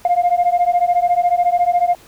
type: beating tone pair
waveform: sine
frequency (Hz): 698.5 / 712.5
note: F5 / F5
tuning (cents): 0 / +34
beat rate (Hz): 14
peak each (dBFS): -14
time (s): 0.05-1.95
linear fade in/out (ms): 2
effects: tanh soft clip ceiling -8 dBFS + pink hiss -46 dBFS RMS until 2.07 s